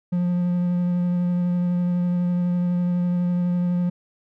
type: tone with vibrato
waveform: triangle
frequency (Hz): 176.9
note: F3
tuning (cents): +23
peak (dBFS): -17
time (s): 0.12-3.9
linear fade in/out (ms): 10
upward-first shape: triangle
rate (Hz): 12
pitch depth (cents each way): 14
effects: none